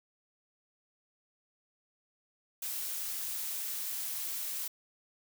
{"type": "noise", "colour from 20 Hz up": "blue", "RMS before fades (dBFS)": -37, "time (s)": [2.62, 4.68], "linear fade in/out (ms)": 5, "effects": []}